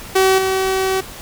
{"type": "tone with level steps", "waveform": "sawtooth", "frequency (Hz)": 380.5, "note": "F#4", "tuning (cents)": 48, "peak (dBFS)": [-7, -12], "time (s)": [0.15, 1.01], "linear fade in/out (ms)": 10, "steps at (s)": 0.38, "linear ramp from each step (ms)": 5, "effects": ["pink hiss -34 dBFS RMS until 1.21 s"]}